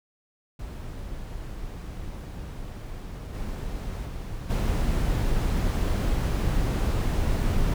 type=noise with level steps; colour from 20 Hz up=brown; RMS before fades=-36 / -32 / -34 / -24 dBFS; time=0.59-7.74 s; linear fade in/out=5 ms; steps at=3.33 / 4.05 / 4.49 s; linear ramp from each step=20 ms; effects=none